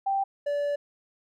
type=tone pair in turn; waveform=sine / triangle; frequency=784 / 577.4 Hz; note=G5 / D5; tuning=0 / -30 cents; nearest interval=perfect fourth; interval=530 cents; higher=first; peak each=-23 dBFS; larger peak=neither; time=0.06-0.24 / 0.46-0.76 s; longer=second; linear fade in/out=10 ms; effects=none